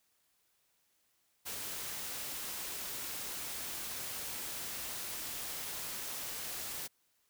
white noise, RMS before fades -41 dBFS, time 1.45-6.88 s, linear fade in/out 20 ms, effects white hiss -75 dBFS RMS until 7.29 s

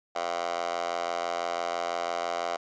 10% pulse tone with high-pass filter, 86 Hz, F2, 26 cents flat, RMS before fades -31 dBFS, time 0.15-2.57 s, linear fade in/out 10 ms, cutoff 740 Hz, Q 6.8, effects resampled to 16000 Hz

